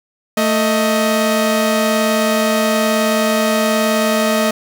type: tone pair together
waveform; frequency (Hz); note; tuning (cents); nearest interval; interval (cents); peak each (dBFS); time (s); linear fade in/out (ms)
sawtooth; 222.3 / 628; A3 / D#5; +18 / +16; octave + tritone; 1798; -12; 0.37-4.51; 5
effects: none